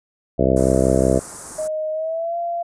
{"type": "harmonic tone", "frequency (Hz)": 65.41, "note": "C2", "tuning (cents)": 0, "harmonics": [1, 2, 3, 4, 5, 6, 7, 8, 9, 10], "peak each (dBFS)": [-23, -23, -23, -23, -23, -23, -23, -23, -23, -23], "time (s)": [0.38, 1.2], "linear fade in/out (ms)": 20}
{"type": "band-stop noise", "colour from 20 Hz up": "white", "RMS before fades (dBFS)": -31, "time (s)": [0.56, 1.68], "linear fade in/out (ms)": 10, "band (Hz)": [1400, 6900], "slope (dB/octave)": 24}
{"type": "tone with pitch glide", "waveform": "sine", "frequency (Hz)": [622.3, 686.5], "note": ["D#5", "F5"], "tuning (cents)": [0, -30], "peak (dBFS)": -21, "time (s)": [1.58, 2.63], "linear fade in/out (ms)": 10, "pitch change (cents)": 170, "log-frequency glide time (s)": [1.92, 2.37]}
{"effects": ["resampled to 22050 Hz"]}